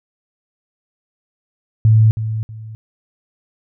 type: tone with echo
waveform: sine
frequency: 110 Hz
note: A2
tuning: in tune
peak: -7 dBFS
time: 1.85-2.11 s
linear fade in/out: 0 ms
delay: 320 ms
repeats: 2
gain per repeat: -11 dB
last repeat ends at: 2.75 s
effects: none